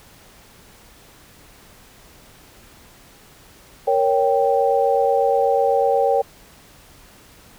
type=chord; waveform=sine; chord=G diminished; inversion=first; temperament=equal; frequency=466.2 / 554.4 / 784 Hz; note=Bb4 / Db5 / G5; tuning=0 / 0 / 0 cents; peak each=-19 dBFS; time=3.87-6.22 s; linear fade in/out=10 ms; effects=pink hiss -48 dBFS RMS until 7.58 s